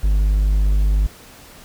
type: tone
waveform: triangle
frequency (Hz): 50.7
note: G#1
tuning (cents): -41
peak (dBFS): -11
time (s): 0.03-1.07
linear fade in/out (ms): 10
effects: pink hiss -43 dBFS RMS until 1.64 s